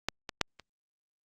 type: clicks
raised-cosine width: 0.2 ms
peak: -11 / -19 / -7 / -29 dBFS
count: 4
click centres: 0.086 / 0.292 / 0.413 / 0.597 s
effects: Opus 48 kbps